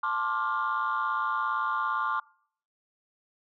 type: chord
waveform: sine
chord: D minor seventh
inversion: second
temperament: just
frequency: 881 / 1057.2 / 1174.7 / 1409.6 Hz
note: A5 / C6 / D6 / F6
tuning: +2 / +18 / 0 / +16 cents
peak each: -34 / -30 / -29 / -31 dBFS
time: 0.03-2.2 s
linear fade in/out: 5 ms
effects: noise-tail reverb RT60 0.6 s tail -25 dB re dry + tanh soft clip ceiling -20 dBFS